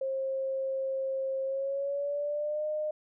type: tone with pitch glide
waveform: sine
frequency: 534 to 609.9 Hz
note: C5 to D#5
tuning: +35 to -35 cents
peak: -29 dBFS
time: 0.01-2.91 s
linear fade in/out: 5 ms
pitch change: +230 cents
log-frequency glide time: 1.44-2.66 s
effects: none